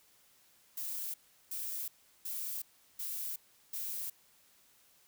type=noise bursts; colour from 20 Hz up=violet; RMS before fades=-39 dBFS; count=5; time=0.77-4.1 s; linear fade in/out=5 ms; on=370 ms; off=370 ms; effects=white hiss -66 dBFS RMS until 5.07 s